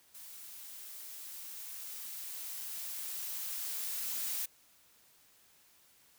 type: noise with level ramp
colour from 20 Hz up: blue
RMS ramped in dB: -50 to -36 dBFS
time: 0.14-4.46 s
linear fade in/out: 10 ms
effects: white hiss -65 dBFS RMS until 6.18 s